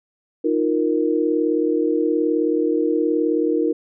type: chord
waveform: sine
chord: Eb suspended second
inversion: none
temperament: just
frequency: 311.1 / 350 / 466.7 Hz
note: Eb4 / F4 / Bb4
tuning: 0 / +4 / +2 cents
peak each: -20 / -22 / -21 dBFS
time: 0.44-3.73 s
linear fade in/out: 10 ms
effects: none